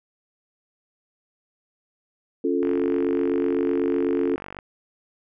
sine chord, Db augmented, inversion none, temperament equal, 277.2 / 349.2 / 440 Hz, Db4 / F4 / A4, 0 / 0 / 0 cents, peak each -24 / -24 / -25 dBFS, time 2.44-4.36 s, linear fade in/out 5 ms
click train, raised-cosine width 0.5 ms, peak -21 dBFS, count 95, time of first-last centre 2.63-4.588 s, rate 48 Hz
effects none

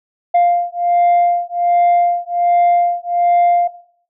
sine beating tone pair, 698.5 / 699.8 Hz, F5 / F5, 0 / +3 cents, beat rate 1.3 Hz, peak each -12 dBFS, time 0.34-3.68 s, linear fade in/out 10 ms, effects noise-tail reverb RT60 0.6 s tail -17 dB re dry + tanh soft clip ceiling -7 dBFS

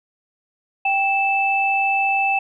sine tone pair together, 785.7 / 2637 Hz, G5 / E7, +4 / 0 cents, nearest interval octave + major sixth, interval 2096 cents, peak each -19 dBFS, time 0.85-2.39 s, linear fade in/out 5 ms, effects none

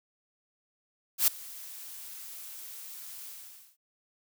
blue noise with ADSR envelope, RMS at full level -21 dBFS, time 1.18-3.77 s, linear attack 96 ms, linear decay 6 ms, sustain -23 dB, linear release 500 ms, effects none

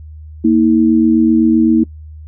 sine tone pair together, 231.6 / 319.4 Hz, A#3 / D#4, -11 / +45 cents, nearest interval tritone, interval 556 cents, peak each -10 dBFS, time 0.44-1.84 s, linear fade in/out 10 ms, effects noise-tail reverb RT60 0.1 s tail -23 dB re dry + added 77 Hz sine -30 dBFS peak until 2.27 s

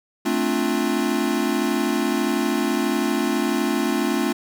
square chord, D minor seventh, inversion second, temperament equal, 220 / 261.6 / 293.7 / 349.2 Hz, A3 / C4 / D4 / F4, 0 / 0 / 0 / 0 cents, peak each -26 dBFS, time 0.25-4.33 s, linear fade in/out 10 ms, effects none

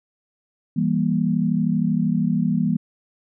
sine chord, E diminished, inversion none, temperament just, 164.81 / 197.78 / 237.3 Hz, E3 / G3 / Bb3, 0 / +16 / +31 cents, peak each -22 dBFS, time 0.76-2.77 s, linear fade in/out 10 ms, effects none

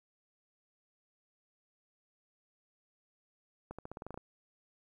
accelerating click train, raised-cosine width 1 ms, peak -29 dBFS, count 10, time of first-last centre 3.71-4.176 s, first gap 76 ms, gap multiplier 0.9, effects 11-bit

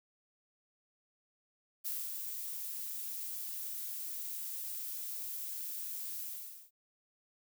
violet noise with ADSR envelope, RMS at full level -37 dBFS, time 1.84-6.71 s, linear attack 23 ms, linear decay 240 ms, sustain -4 dB, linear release 480 ms, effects none

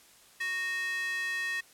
square tone with high-pass filter, 370 Hz, F#4, in tune, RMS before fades -33 dBFS, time 0.4-1.61 s, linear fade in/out 10 ms, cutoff 2000 Hz, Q 8.9, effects white hiss -58 dBFS RMS until 1.73 s + low-pass 12000 Hz 12 dB/octave

